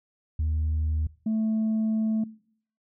sine tone pair in turn, 77.78 / 219.4 Hz, D#2 / A3, 0 / -5 cents, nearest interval octave + tritone, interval 1795 cents, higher second, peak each -21 dBFS, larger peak neither, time 0.39-1.07 / 1.26-2.24 s, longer second, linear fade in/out 5 ms, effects noise-tail reverb RT60 0.6 s tail -22 dB re dry + tanh soft clip ceiling -21 dBFS

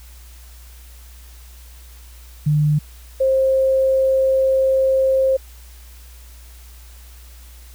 sine tone pair in turn, 150 / 530.2 Hz, D3 / C5, +37 / +23 cents, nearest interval octave + minor seventh, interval 2186 cents, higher second, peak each -13 / -13 dBFS, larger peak neither, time 2.46-2.79 / 3.2-5.37 s, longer second, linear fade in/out 10 ms, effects added 60 Hz sine -39 dBFS peak until 7.74 s + white hiss -48 dBFS RMS until 7.74 s

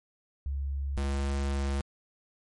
sine / square tone pair in turn, 69.3 / 69.3 Hz, C#2 / C#2, 0 / 0 cents, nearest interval unison, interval 0 cents, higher neither, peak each -29 / -28 dBFS, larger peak second, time 0.46-0.97 / 0.97-1.81 s, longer second, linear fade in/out 0 ms, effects MP3 48 kbps

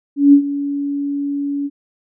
sine tone with ADSR envelope, 283.6 Hz, C#4, 40 cents sharp, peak -3 dBFS, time 0.16-1.7 s, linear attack 170 ms, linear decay 85 ms, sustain -15 dB, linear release 42 ms, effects none

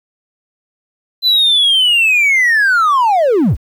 triangle linear sweep, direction down, 4059 to 34.65 Hz, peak -6 dBFS, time 1.22-3.57 s, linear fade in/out 50 ms, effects tanh soft clip ceiling -3 dBFS + 8-bit

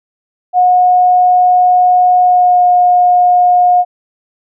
sine tone with pitch glide, 725 to 717.5 Hz, F#5 to F5, -35 to +47 cents, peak -5 dBFS, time 0.53-3.85 s, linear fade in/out 50 ms, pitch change -18 cents, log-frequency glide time 2.22-2.64 s, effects none

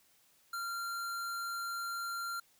square tone, 1382 Hz, F6, 19 cents flat, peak -37 dBFS, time 0.53-2.4 s, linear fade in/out 5 ms, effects white hiss -68 dBFS RMS until 2.59 s

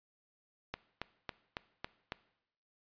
click train, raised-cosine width 0.3 ms, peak -21 dBFS, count 6, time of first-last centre 0.74-2.121 s, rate 3.62 Hz, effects noise-tail reverb RT60 0.8 s tail -19 dB re dry + resampled to 11025 Hz

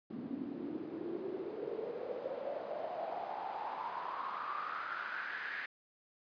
pink noise with band-pass filter sweep, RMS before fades -41 dBFS, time 0.1-5.66 s, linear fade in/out 5 ms, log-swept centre 240 to 1800 Hz, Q 6.9, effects high-pass 150 Hz 12 dB/octave + resampled to 11025 Hz

